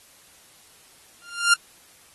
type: tone with exponential growth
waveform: sawtooth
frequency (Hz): 1396.9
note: F6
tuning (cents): 0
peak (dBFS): -8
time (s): 1.22-1.54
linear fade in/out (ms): 5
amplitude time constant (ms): 69
effects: white hiss -53 dBFS RMS until 2.14 s + AAC 32 kbps